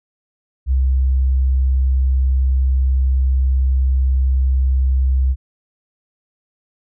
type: tone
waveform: sine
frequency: 65.41 Hz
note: C2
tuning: in tune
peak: -12 dBFS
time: 0.66-5.36 s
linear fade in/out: 50 ms
effects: none